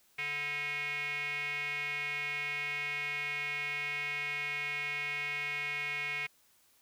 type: tone with band-pass filter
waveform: square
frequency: 145.6 Hz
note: D3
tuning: 15 cents flat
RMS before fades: -36 dBFS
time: 0.18-6.27 s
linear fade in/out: 10 ms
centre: 2300 Hz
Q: 10
effects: white hiss -67 dBFS RMS until 6.81 s